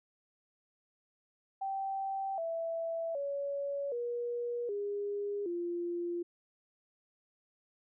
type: tone with pitch steps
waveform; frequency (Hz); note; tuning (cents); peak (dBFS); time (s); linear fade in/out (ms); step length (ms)
sine; 778 / 661.8 / 563 / 478.9 / 407.4 / 346.6; G5 / E5 / C#5 / A#4 / G#4 / F4; -13 / +7 / +27 / +47 / -33 / -13; -33; 1.61-6.23; 10; 770
effects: none